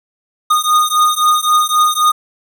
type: beating tone pair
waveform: square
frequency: 1229 / 1232.8 Hz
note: D#6 / D#6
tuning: -22 / -16 cents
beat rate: 3.8 Hz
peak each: -14 dBFS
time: 0.5-2.12 s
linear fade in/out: 10 ms
effects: none